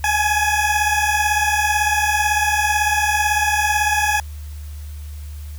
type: beating tone pair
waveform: 20% pulse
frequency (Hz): 830.6 / 848.6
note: G#5 / G#5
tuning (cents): 0 / +37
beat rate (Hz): 18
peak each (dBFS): -14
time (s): 0.04-4.2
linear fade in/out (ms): 2
effects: added 74 Hz sine -29 dBFS peak until 5.58 s + white hiss -47 dBFS RMS until 5.58 s